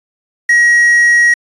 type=tone with quantisation; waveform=triangle; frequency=1900 Hz; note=A#6; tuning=33 cents sharp; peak=-4 dBFS; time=0.49-1.34 s; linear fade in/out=5 ms; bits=5; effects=resampled to 22050 Hz